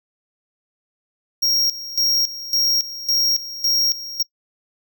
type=tone with tremolo; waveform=square; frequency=5588 Hz; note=F8; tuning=in tune; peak=-16 dBFS; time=1.42-4.23 s; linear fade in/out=10 ms; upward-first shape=square; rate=1.8 Hz; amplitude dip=80%; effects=noise-tail reverb RT60 0.1 s tail -23 dB re dry